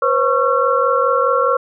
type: tone cluster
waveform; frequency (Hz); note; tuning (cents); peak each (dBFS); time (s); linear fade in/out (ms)
sine; 493.2 / 538 / 1104 / 1358; B4 / C5 / C#6 / F6; -2 / +48 / -7 / -49; -18; 0.02-1.57; 5
effects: none